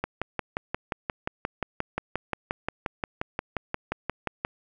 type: click train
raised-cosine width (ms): 0.5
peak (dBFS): -12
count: 26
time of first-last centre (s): 0.04-4.449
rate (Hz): 5.67
effects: none